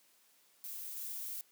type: noise with level steps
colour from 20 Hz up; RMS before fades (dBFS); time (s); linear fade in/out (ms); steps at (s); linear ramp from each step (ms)
violet; -44 / -42; 0.64-1.41; 0; 0.96; 5
effects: white hiss -68 dBFS RMS until 1.51 s + high-pass 200 Hz 12 dB/octave